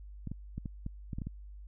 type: clicks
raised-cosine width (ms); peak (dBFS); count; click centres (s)
5; -25; 9; 0.273 / 0.316 / 0.58 / 0.658 / 0.864 / 1.132 / 1.185 / 1.218 / 1.27
effects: added 50 Hz sine -45 dBFS peak until 1.67 s